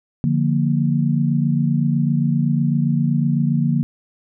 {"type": "chord", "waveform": "sine", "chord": "Bb major", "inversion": "first", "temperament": "equal", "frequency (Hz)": [146.83, 174.61, 233.1], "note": ["D3", "F3", "Bb3"], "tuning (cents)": [0, 0, 0], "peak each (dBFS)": [-18, -21, -20], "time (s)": [0.24, 3.83], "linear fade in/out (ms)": 0, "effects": []}